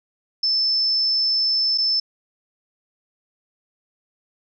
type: tone with dropouts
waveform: sine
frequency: 5274 Hz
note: E8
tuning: in tune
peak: -17 dBFS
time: 0.43-2 s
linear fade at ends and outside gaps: 5 ms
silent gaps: 1.777-1.782 s
effects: none